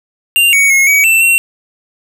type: tone with pitch steps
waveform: square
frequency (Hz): 2784 / 2238 / 2168 / 2265 / 2673 / 2727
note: F7 / C#7 / C#7 / C#7 / E7 / F7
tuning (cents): -6 / +16 / -39 / +37 / +23 / -42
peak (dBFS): -7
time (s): 0.36-1.38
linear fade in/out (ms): 0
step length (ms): 170
effects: none